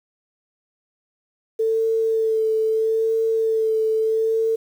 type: tone with vibrato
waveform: sine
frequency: 444.3 Hz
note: A4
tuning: 17 cents sharp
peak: -17 dBFS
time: 1.59-4.56 s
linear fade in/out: 10 ms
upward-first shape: sine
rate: 0.77 Hz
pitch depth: 17 cents each way
effects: 8-bit